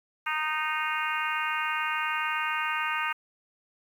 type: harmonic tone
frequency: 309 Hz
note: D#4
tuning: 12 cents flat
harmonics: 3 / 4 / 5 / 6 / 7 / 8 / 9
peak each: -34 / -32 / -33 / -37 / -36 / -36 / -36 dBFS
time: 0.26-3.13 s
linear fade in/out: 10 ms
effects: 9-bit